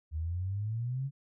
sine exponential sweep, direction up, 75.6 to 141.2 Hz, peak -31 dBFS, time 0.11-1.11 s, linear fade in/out 50 ms, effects none

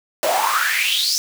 pink noise with high-pass filter sweep, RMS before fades -19 dBFS, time 0.23-1.18 s, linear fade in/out 0 ms, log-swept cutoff 550 to 5700 Hz, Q 7.6, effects none

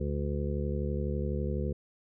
harmonic tone, 72 Hz, D2, 34 cents flat, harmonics 1 / 2 / 3 / 5 / 6 / 7, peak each -32 / -35 / -37 / -39 / -40 / -40 dBFS, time 0-1.73 s, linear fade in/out 10 ms, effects none

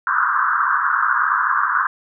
white band-pass noise, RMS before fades -18 dBFS, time 0.07-1.87 s, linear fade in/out 2 ms, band 1000 to 1600 Hz, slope 96 dB/octave, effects none

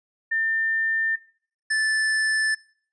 sine / square tone pair in turn, 1800 / 1752.8 Hz, A6 / A6, +39 / -7 cents, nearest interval unison, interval 46 cents, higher first, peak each -21 dBFS, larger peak neither, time 0.31-1.16 / 1.7-2.55 s, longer neither, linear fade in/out 10 ms, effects noise-tail reverb RT60 0.5 s tail -21 dB re dry + resampled to 22050 Hz

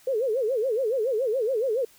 sine tone with vibrato, 479.5 Hz, A#4, 49 cents sharp, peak -22 dBFS, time 0.07-1.85 s, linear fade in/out 5 ms, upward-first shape sine, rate 7.1 Hz, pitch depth 230 cents each way, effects white hiss -56 dBFS RMS until 1.98 s

